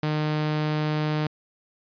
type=tone; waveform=sawtooth; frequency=152.6 Hz; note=D#3; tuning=33 cents flat; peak=-19 dBFS; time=0.03-1.27 s; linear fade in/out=2 ms; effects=resampled to 11025 Hz